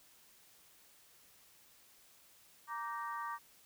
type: harmonic tone with a mistuned harmonic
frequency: 311.1 Hz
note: D#4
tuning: in tune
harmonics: 3 / 4 / 5 / 6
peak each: -43 / -41 / -49 / -49 dBFS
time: 2.67-3.39 s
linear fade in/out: 50 ms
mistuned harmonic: 4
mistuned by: -110 cents
effects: white hiss -64 dBFS RMS until 3.65 s